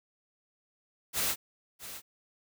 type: noise with echo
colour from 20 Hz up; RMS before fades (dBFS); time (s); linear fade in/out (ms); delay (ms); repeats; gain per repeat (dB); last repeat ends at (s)
white; -30; 1.13-1.36; 50; 660; 1; -13; 2.02
effects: none